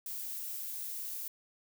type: noise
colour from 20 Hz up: violet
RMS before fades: -40 dBFS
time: 0.06-1.28 s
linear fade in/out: 2 ms
effects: none